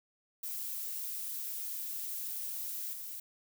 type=noise with level steps; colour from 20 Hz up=violet; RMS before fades=-39 / -43 dBFS; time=0.43-3.2 s; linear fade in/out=5 ms; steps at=2.93 s; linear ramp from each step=2 ms; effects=none